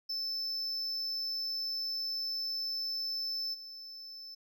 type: tone with level steps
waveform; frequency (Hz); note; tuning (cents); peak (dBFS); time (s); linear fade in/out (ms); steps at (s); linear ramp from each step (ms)
triangle; 5274; E8; 0; -32 / -43; 0.09-4.35; 10; 3.53; 20
effects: none